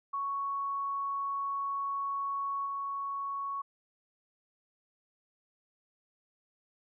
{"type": "tone with level steps", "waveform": "sine", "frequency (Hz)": 1111, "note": "C#6", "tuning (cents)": 4, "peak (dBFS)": [-31, -33], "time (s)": [0.13, 3.62], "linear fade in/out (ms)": 10, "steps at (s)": 2.65, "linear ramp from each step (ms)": 20, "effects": []}